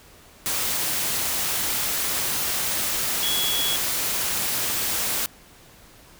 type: tone in noise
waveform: sine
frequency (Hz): 3353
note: G#7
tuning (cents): +16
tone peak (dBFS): -24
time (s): 3.23-3.76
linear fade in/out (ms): 0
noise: white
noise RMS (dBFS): -25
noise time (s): 0.46-5.26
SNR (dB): -2
effects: pink hiss -50 dBFS RMS until 6.19 s